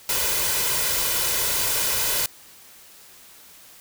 white noise with comb filter, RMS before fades -23 dBFS, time 0.09-2.26 s, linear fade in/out 2 ms, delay 2 ms, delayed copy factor +0.55, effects white hiss -48 dBFS RMS until 3.8 s

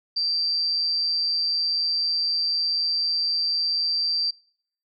sine tone with amplitude modulation, 4699 Hz, D8, in tune, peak -19 dBFS, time 0.16-4.31 s, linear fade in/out 10 ms, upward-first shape sine, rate 164 Hz, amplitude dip 50%, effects noise-tail reverb RT60 0.6 s tail -26 dB re dry

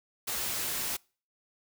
white noise, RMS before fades -33 dBFS, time 0.27-0.97 s, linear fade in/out 10 ms, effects noise-tail reverb RT60 0.4 s tail -26 dB re dry

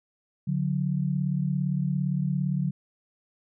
sine tone pair together, 144.4 / 181.93 Hz, D3 / F#3, -29 / -29 cents, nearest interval major third, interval 400 cents, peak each -26 / -27 dBFS, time 0.47-2.71 s, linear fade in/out 10 ms, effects none

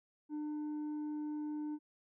sine tone with tanh clipping, 300.4 Hz, D4, 39 cents sharp, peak -38 dBFS, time 0.29-1.79 s, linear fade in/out 50 ms, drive 4 dB, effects none

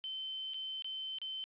sine tone with dropouts, 3079 Hz, G7, 32 cents flat, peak -38 dBFS, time 0.04-1.44 s, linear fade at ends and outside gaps 0 ms, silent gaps 0.536-0.543 / 0.822-0.845 / 1.185-1.216 s, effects resampled to 8000 Hz + 12-bit

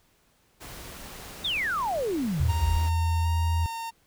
pink noise, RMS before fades -42 dBFS, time 0.6-2.9 s, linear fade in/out 20 ms
sine exponential sweep, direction down, 3789 to 38.89 Hz, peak -25 dBFS, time 1.44-2.78 s, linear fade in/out 10 ms
sine tone with pitch glide, 81 to 83.37 Hz, E2 to E2, -30 to +20 cents, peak -22 dBFS, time 2.4-3.66 s, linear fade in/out 0 ms, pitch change +50 cents, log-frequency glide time 2.75-2.97 s
45% pulse tone with vibrato, 922 Hz, A#5, 19 cents flat, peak -32 dBFS, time 2.48-3.91 s, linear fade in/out 20 ms, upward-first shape square, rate 1.3 Hz, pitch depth 14 cents each way
effects pink hiss -65 dBFS RMS until 4.06 s

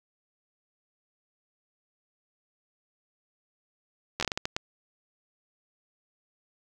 slowing click train, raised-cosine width 0.2 ms, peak -11 dBFS, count 9, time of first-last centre 4.2-4.565 s, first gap 11 ms, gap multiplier 1.39, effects none

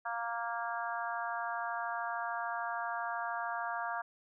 harmonic tone, 233.1 Hz, A#3, in tune, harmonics 3 / 4 / 5 / 6 / 7, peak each -39 / -40 / -41 / -42 / -42 dBFS, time 0.05-4.02 s, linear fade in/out 10 ms, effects none

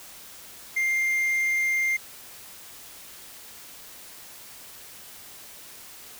triangle tone, 2106 Hz, C7, 11 cents sharp, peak -20 dBFS, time 0.76-1.97 s, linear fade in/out 10 ms, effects white hiss -45 dBFS RMS until 6.19 s

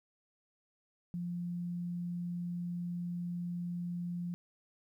sine tone, 174.61 Hz, F3, in tune, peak -35 dBFS, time 1.14-4.34 s, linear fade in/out 0 ms, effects 12-bit

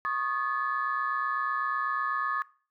sine tone cluster, 1104 / 1232 / 1719 Hz, C#6 / D#6 / A6, -7 / -17 / -41 cents, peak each -31 dBFS, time 0.05-2.42 s, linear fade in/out 0 ms, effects noise-tail reverb RT60 0.4 s tail -20 dB re dry + tanh soft clip ceiling -18 dBFS

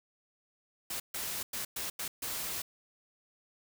white noise bursts at uneven times, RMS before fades -37 dBFS, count 6, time 0.9-1 / 1.14-1.43 / 1.53-1.65 / 1.76-1.9 / 1.99-2.08 / 2.22-2.62 s, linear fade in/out 5 ms, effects none

